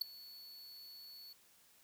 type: tone with ADSR envelope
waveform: square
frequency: 4429 Hz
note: C#8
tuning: 2 cents flat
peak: -29 dBFS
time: 0.01-1.33 s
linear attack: 7 ms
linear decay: 6 ms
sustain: -23 dB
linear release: 5 ms
effects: white hiss -67 dBFS RMS until 1.83 s